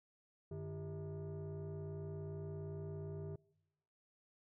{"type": "tone with frequency modulation", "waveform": "sine", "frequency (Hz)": 152.2, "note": "D#3", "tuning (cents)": -38, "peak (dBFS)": -40, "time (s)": [0.51, 3.36], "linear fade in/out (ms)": 5, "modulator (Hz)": 247, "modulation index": 1.2, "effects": ["noise-tail reverb RT60 1.0 s tail -26 dB re dry", "tanh soft clip ceiling -41 dBFS"]}